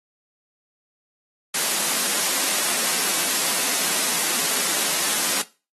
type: high-pass noise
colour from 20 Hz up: white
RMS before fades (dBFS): -22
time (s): 1.54-5.42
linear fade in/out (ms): 5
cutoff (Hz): 170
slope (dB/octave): 48
effects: noise-tail reverb RT60 0.3 s tail -18 dB re dry + AAC 32 kbps